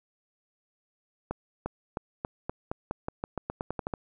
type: accelerating click train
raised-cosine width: 1 ms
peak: -17 dBFS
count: 16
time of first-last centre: 1.31-3.938 s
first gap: 350 ms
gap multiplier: 0.89
effects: none